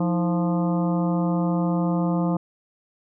harmonic tone with a mistuned harmonic, 174.61 Hz, F3, in tune, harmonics 1 / 2 / 3 / 4 / 5 / 6 / 7, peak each -21 / -27 / -31 / -33 / -35 / -37 / -38 dBFS, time 0-2.37 s, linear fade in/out 5 ms, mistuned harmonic 2, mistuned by -140 cents, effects none

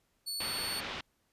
sawtooth tone, 4435 Hz, C#8, in tune, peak -32 dBFS, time 0.26-0.81 s, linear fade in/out 20 ms
white low-pass noise, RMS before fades -40 dBFS, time 0.4-1.01 s, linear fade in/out 5 ms, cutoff 3700 Hz, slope 24 dB/octave
effects pink hiss -75 dBFS RMS until 1.32 s + resampled to 32000 Hz

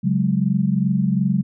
sine chord, C# suspended fourth, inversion none, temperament equal, 138.59 / 185 / 207.7 Hz, C#3 / F#3 / G#3, 0 / 0 / 0 cents, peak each -22 / -19 / -21 dBFS, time 0.03-1.43 s, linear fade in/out 20 ms, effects none

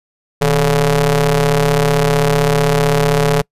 sawtooth ring-modulated tone, 138.59 Hz, C#3, in tune, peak -4 dBFS, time 0.41-3.42 s, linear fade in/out 10 ms, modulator 295 Hz, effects noise-tail reverb RT60 0.1 s tail -26 dB re dry + resampled to 32000 Hz

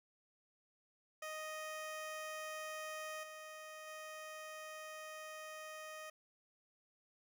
15% pulse tone with level steps, 622.3 Hz, D#5, in tune, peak -37 / -43 / -41 dBFS, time 1.22-6.1 s, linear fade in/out 5 ms, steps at 3.23 / 3.87 s, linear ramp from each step 5 ms, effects none

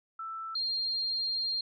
sine tone pair in turn, 1325 / 4204 Hz, E6 / C8, +9 / +7 cents, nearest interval octave + minor sixth, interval 1998 cents, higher second, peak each -36 / -29 dBFS, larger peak second, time 0.19-0.55 / 0.55-1.61 s, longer second, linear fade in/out 5 ms, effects none

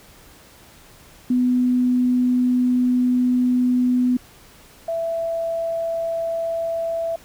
sine tone pair in turn, 249.4 / 663.9 Hz, B3 / E5, +17 / +12 cents, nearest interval octave + perfect fourth, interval 1695 cents, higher second, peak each -15 / -21 dBFS, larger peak first, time 1.3-4.17 / 4.88-7.16 s, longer first, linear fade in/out 5 ms, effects pink hiss -48 dBFS RMS until 7.24 s

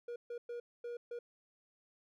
triangle tone bursts at uneven times, 477.4 Hz, A#4, 41 cents sharp, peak -38 dBFS, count 5, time 0.08-0.16 / 0.3-0.38 / 0.49-0.6 / 0.84-0.97 / 1.11-1.19 s, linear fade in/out 5 ms, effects none

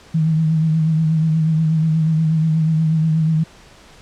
sine tone with vibrato, 158.9 Hz, D#3, 37 cents sharp, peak -13 dBFS, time 0.14-3.44 s, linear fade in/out 10 ms, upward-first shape triangle, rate 8.3 Hz, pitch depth 49 cents each way, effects pink hiss -45 dBFS RMS until 4.01 s + low-pass 7000 Hz 12 dB/octave

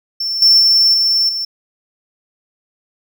triangle tone with level steps, 5390 Hz, E8, 38 cents sharp, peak -16 / -5 / -7 / -10 / -17 dBFS, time 0.2-1.45 s, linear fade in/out 5 ms, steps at 0.42 / 0.6 / 0.94 / 1.29 s, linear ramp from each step 2 ms, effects none

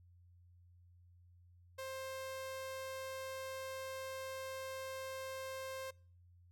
sawtooth tone, 528 Hz, C5, 16 cents sharp, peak -39 dBFS, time 1.78-5.91 s, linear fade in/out 10 ms, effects noise-tail reverb RT60 0.5 s tail -25 dB re dry + added 88 Hz sine -61 dBFS peak until 6.51 s

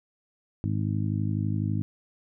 harmonic tone, 52 Hz, G#1, 3 cents sharp, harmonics 2 / 3 / 4 / 5 / 6, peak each -27 / -31 / -33 / -35 / -37 dBFS, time 0.64-1.82 s, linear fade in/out 0 ms, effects none

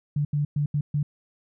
sine tone bursts at uneven times, 146.4 Hz, D3, 5 cents flat, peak -21 dBFS, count 5, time 0.16-0.25 / 0.33-0.45 / 0.56-0.66 / 0.74-0.81 / 0.94-1.03 s, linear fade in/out 5 ms, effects none

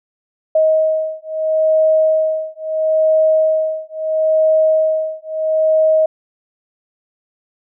sine beating tone pair, 630 / 630.75 Hz, D#5 / D#5, +21 / +23 cents, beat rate 0.75 Hz, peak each -15 dBFS, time 0.55-6.06 s, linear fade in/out 5 ms, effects none

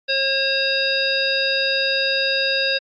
harmonic tone, 540 Hz, C#5, 45 cents flat, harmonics 1 / 3 / 5 / 7 / 9, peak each -24 / -24 / -24 / -24 / -24 dBFS, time 0.08-2.79 s, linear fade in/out 20 ms, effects AAC 64 kbps

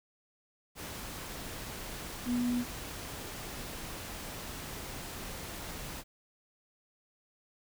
sine tone in noise, 243.8 Hz, B3, 22 cents flat, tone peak -28 dBFS, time 2.25-2.65 s, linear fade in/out 50 ms, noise pink, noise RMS -42 dBFS, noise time 0.75-6.04 s, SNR +11 dB, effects none

